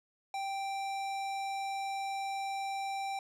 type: tone with hard clipping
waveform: sine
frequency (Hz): 784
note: G5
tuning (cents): 0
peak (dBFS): -36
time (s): 0.34-3.19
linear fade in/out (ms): 2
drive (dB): 16
effects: none